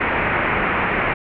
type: low-pass noise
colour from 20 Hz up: white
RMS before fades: -20 dBFS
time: 0-1.14 s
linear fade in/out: 10 ms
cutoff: 2400 Hz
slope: 48 dB/octave
effects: none